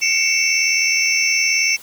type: tone cluster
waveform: sine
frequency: 2188 / 2267 / 2674 / 5450 / 6110 Hz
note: C#7 / C#7 / E7 / F8 / G8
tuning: -23 / +38 / +24 / -43 / -45 cents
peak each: -21 dBFS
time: 0.01-1.77 s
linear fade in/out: 20 ms
effects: white hiss -41 dBFS RMS until 1.82 s